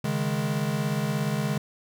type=chord; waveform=square; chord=C# suspended second; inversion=none; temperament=equal; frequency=138.59 / 155.56 / 207.7 Hz; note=C#3 / D#3 / G#3; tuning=0 / 0 / 0 cents; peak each=-30 dBFS; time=0.04-1.58 s; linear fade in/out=5 ms; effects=none